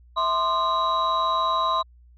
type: tone cluster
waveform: sine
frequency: 654 / 1043 / 1210 / 3891 Hz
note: E5 / C6 / D#6 / B7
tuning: -14 / -6 / -49 / -27 cents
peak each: -29 / -21 / -27 / -30 dBFS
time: 0.16-1.83 s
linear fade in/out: 20 ms
effects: tanh soft clip ceiling -12 dBFS + added 60 Hz sine -49 dBFS peak until 2.17 s